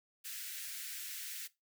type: high-pass noise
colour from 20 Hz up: white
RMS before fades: -44 dBFS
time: 0.24-1.48 s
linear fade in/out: 20 ms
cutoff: 1500 Hz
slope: 48 dB/octave
effects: noise-tail reverb RT60 0.2 s tail -18 dB re dry